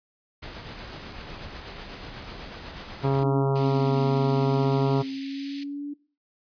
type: noise with tremolo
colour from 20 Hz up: pink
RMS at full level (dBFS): -38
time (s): 0.42-3.24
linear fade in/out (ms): 10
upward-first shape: sine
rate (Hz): 8.1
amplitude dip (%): 30
type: harmonic tone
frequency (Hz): 136.7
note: C#3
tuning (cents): -24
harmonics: 1 / 2 / 3 / 4 / 5 / 6 / 7 / 8 / 9 / 10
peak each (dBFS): -22 / -30 / -27 / -36 / -34 / -37 / -33 / -42 / -42 / -43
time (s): 3.03-5.03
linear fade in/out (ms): 20
type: exponential two-way sweep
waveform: sine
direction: down then up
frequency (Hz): 290.3 to 245.5 to 290.3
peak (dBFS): -30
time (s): 3.22-5.94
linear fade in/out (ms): 10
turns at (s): 4.06
type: high-pass noise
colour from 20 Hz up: white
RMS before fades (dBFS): -37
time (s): 3.55-5.64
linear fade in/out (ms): 10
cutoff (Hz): 1900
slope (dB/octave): 48
effects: noise-tail reverb RT60 0.4 s tail -21 dB re dry + resampled to 11025 Hz